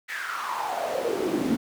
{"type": "noise with high-pass filter sweep", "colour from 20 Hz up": "brown", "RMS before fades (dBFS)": -28, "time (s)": [0.08, 1.57], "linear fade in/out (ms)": 20, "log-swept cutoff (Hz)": [1900, 230], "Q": 6.1, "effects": []}